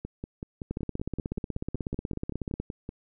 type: two click trains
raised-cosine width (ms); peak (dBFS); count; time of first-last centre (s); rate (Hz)
3; -18 / -22; 32 / 16; 0.71-2.6 / 0.05-2.891; 16.4 / 5.28
effects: none